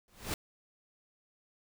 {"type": "noise with exponential growth", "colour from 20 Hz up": "pink", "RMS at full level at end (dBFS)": -31, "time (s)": [0.08, 0.34], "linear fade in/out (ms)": 1, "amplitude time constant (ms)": 56, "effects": []}